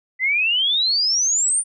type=exponential sweep; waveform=sine; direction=up; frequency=1993 to 9397 Hz; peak=-16 dBFS; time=0.19-1.64 s; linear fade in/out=50 ms; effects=none